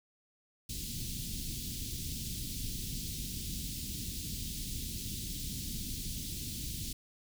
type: band-stop noise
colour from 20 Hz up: pink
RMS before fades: -39 dBFS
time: 0.69-6.93 s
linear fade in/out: 5 ms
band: 260 to 3400 Hz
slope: 24 dB/octave
effects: none